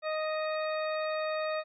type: harmonic tone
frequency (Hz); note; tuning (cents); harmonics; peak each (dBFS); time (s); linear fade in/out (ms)
622.3; D#5; 0; 1 / 2 / 3 / 4 / 6 / 7; -31 / -37 / -41 / -43 / -47 / -48; 0.02-1.64; 50
effects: none